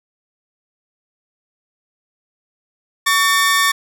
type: tone pair together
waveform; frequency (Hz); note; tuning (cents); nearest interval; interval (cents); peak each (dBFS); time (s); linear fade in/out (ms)
sawtooth; 1127.9 / 1800; C#6 / A6; +30 / +39; minor sixth; 809; -12; 3.06-3.72; 10
effects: none